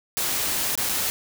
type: noise with dropouts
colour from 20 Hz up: white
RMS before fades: -25 dBFS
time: 0.17-1.1 s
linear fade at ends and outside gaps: 0 ms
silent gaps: 0.754-0.776 / 0.89-0.894 s
effects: none